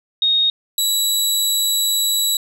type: tone pair in turn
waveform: sine / 20% pulse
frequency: 3726 / 3913 Hz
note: A#7 / B7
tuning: -2 / -17 cents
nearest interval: minor second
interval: 85 cents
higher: second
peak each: -13 / -10 dBFS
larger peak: second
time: 0.22-0.5 / 0.78-2.37 s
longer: second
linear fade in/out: 2 ms
effects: none